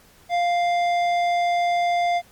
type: tone with tanh clipping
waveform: sine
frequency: 698.5 Hz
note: F5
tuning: in tune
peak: -20 dBFS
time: 0.29-2.22 s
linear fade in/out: 50 ms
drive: 13 dB
effects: pink hiss -53 dBFS RMS until 2.31 s + MP3 96 kbps